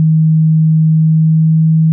sine tone with pitch glide, 158.3 to 159.77 Hz, D#3 to D#3, +30 to +46 cents, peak -6 dBFS, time 0-1.92 s, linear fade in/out 0 ms, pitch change +16 cents, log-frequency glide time 0.92-1.66 s, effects none

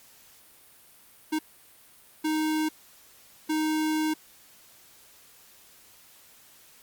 square tone bursts at uneven times, 311.1 Hz, D#4, in tune, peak -25 dBFS, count 3, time 1.32-1.39 / 2.24-2.69 / 3.49-4.14 s, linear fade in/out 10 ms, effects white hiss -55 dBFS RMS until 6.82 s + Opus 48 kbps

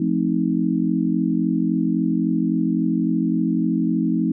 sine chord, F dominant seventh, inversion none, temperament just, 174.61 / 218.3 / 261.9 / 314.3 Hz, F3 / A3 / C4 / Eb4, 0 / -13 / +2 / +18 cents, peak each -23 dBFS, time 0-4.32 s, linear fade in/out 5 ms, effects none

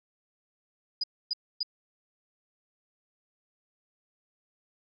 sine tone bursts, 4938 Hz, D#8, 14 cents flat, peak -26 dBFS, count 3, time 1.01-1.631 s, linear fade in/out 5 ms, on 27 ms, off 270 ms, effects none

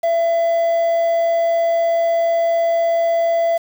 triangle tone with quantisation, 671 Hz, E5, 31 cents sharp, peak -12 dBFS, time 0.03-3.58 s, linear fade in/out 10 ms, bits 6, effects none

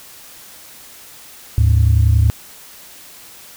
sine tone pair together, 75.93 / 106.7 Hz, D#2 / G#2, -42 / +47 cents, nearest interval tritone, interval 589 cents, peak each -11 dBFS, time 1.58-2.3 s, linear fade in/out 0 ms, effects tanh soft clip ceiling -4 dBFS + white hiss -40 dBFS RMS until 3.56 s

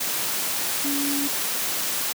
sine tone in noise, 282.5 Hz, C#4, 33 cents sharp, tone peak -25 dBFS, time 0.84-1.28 s, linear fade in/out 10 ms, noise white, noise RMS -26 dBFS, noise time 0-2.13 s, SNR -2 dB, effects high-pass 150 Hz 12 dB/octave

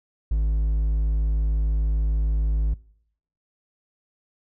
triangle tone with hard clipping, 53.4 Hz, G#1, 49 cents sharp, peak -20 dBFS, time 0.31-2.74 s, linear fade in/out 5 ms, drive 6 dB, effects noise-tail reverb RT60 0.7 s tail -23 dB re dry

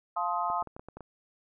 sine chord, F dominant seventh, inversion none, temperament just, 698.5 / 873.1 / 1047.7 / 1257.2 Hz, F5 / A5 / C6 / Eb6, 0 / -14 / +2 / +18 cents, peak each -33 dBFS, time 0.16-0.63 s, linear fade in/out 10 ms
clicks, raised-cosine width 1 ms, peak -29 dBFS, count 8, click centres 0.501 / 0.624 / 0.673 / 0.765 / 0.795 / 0.886 / 0.97 / 1.007 s
effects none

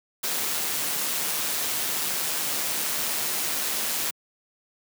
white noise with amplitude modulation, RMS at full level -26 dBFS, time 0.23-4.11 s, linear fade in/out 10 ms, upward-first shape sine, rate 152 Hz, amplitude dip 30%, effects high-pass 150 Hz 12 dB/octave

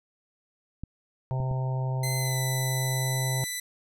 clicks, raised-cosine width 5 ms, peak -23 dBFS, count 3, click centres 0.836 / 1.402 / 1.513 s
harmonic tone, 130.4 Hz, C3, 5 cents flat, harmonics 1 / 3 / 4 / 5 / 6 / 7, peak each -26 / -43 / -42 / -41 / -44 / -40 dBFS, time 1.31-3.44 s, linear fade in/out 0 ms
10% pulse tone with pitch glide, 2050 to 1992.8 Hz, C7 to B6, -36 to +15 cents, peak -22 dBFS, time 2.03-3.6 s, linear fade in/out 5 ms, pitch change -49 cents, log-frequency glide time 2.17-2.39 s
effects none

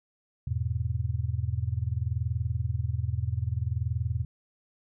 sine chord, E major, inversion none, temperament just, 82.41 / 103.01 / 123.61 Hz, E2 / G#2 / B2, 0 / -14 / +2 cents, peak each -31 dBFS, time 0.47-4.25 s, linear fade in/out 5 ms, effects none

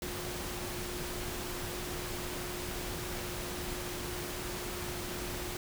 sine tone in noise, 357.1 Hz, F4, 39 cents sharp, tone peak -43 dBFS, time 0.02-5.57 s, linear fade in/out 2 ms, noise pink, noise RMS -39 dBFS, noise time 0.02-5.57 s, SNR -7 dB, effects none

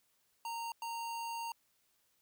square tone bursts at uneven times, 925 Hz, A#5, 14 cents flat, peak -39 dBFS, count 2, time 0.45-0.72 / 0.82-1.52 s, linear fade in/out 2 ms, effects white hiss -75 dBFS RMS until 2.21 s

